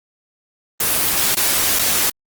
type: noise with dropouts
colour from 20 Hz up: white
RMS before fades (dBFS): -17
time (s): 0.8-2.1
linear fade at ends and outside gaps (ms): 5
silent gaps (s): 1.349-1.368 / 1.789-1.792
effects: Opus 24 kbps